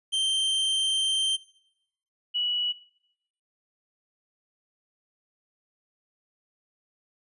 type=tone pair in turn; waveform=45% pulse / sine; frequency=3136 / 2937 Hz; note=G7 / F#7; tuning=0 / -13 cents; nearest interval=minor second; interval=113 cents; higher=first; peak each=-23 / -24 dBFS; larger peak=first; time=0.12-1.37 / 2.34-2.73 s; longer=first; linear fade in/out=20 ms; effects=noise-tail reverb RT60 0.8 s tail -19 dB re dry + resampled to 24000 Hz